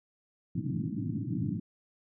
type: band-pass noise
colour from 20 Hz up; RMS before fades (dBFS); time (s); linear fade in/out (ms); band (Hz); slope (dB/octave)
pink; -33; 0.55-1.6; 5; 100 to 320; 96
effects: none